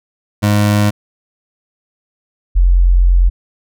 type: tone pair in turn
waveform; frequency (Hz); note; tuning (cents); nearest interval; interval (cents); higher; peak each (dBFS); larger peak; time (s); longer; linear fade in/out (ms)
25% pulse / sine; 103.83 / 44.33; G#2 / F1; 0 / +27; octave + minor third; 1473; first; -6; neither; 0.42-0.91 / 2.55-3.3; second; 20
effects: none